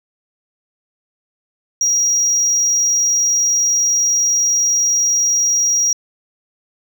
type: tone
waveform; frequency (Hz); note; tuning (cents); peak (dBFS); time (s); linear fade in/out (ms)
sine; 5710; F8; +37; -10; 1.81-5.93; 2
effects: tanh soft clip ceiling -11 dBFS